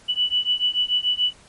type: beating tone pair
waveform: sine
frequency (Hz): 2960 / 2966.9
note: F#7 / F#7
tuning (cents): 0 / +4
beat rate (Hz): 6.9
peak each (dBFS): -22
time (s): 0.08-1.33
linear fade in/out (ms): 20
effects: pink hiss -51 dBFS RMS until 1.48 s + MP3 48 kbps